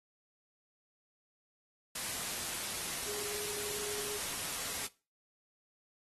sine tone in noise, 415.3 Hz, G#4, in tune, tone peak -44 dBFS, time 3.06-4.18 s, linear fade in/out 5 ms, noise white, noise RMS -38 dBFS, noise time 1.95-4.87 s, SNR -9 dB, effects noise-tail reverb RT60 0.3 s tail -19 dB re dry + AAC 32 kbps

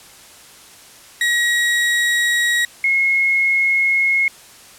35% pulse / sine tone pair in turn, 1904 / 2166 Hz, A#6 / C#7, +36 / -41 cents, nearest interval major second, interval 223 cents, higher second, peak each -13 dBFS, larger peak neither, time 1.21-2.65 / 2.84-4.28 s, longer neither, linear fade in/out 2 ms, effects white hiss -43 dBFS RMS until 4.78 s + low-pass 11000 Hz 12 dB/octave

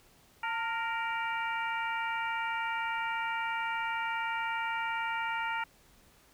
harmonic tone with a mistuned harmonic, 466.2 Hz, A#4, in tune, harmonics 2 / 3 / 4 / 5 / 6, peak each -34 / -36 / -40 / -39 / -44 dBFS, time 0.43-5.64 s, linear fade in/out 5 ms, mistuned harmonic 2, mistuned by -52 cents, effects pink hiss -62 dBFS RMS until 6.33 s

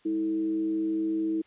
sine tone with frequency modulation, 322.1 Hz, E4, 40 cents flat, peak -25 dBFS, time 0.05-1.42 s, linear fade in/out 10 ms, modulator 119 Hz, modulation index 0.31, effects white hiss -62 dBFS RMS until 1.46 s + resampled to 8000 Hz

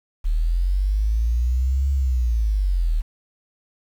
sine linear two-way sweep, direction up then down, 37.1 to 69.3 to 37.1 Hz, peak -17 dBFS, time 0.24-3.02 s, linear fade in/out 20 ms, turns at 1.91 s, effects 8-bit

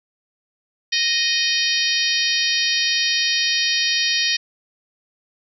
harmonic tone with a mistuned harmonic, 621 Hz, D#5, 3 cents flat, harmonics 3 / 4 / 5 / 6 / 7 / 8 / 9, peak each -25 / -25 / -25 / -25 / -25 / -25 / -25 dBFS, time 0.92-4.37 s, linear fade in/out 10 ms, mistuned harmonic 8, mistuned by -35 cents, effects none

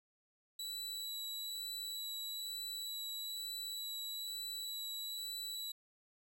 sawtooth tone with vibrato, 3935 Hz, B7, 7 cents flat, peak -38 dBFS, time 0.59-5.72 s, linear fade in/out 5 ms, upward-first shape triangle, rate 1.1 Hz, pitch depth 12 cents each way, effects none

